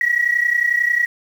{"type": "tone pair together", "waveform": "sine", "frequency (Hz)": [1908.9, 1940], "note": ["A#6", "B6"], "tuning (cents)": [41, -31], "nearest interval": "unison", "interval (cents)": 28, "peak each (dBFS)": [-16, -18], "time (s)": [0.01, 1.06], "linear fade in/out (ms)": 2, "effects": ["tanh soft clip ceiling -7 dBFS", "7-bit"]}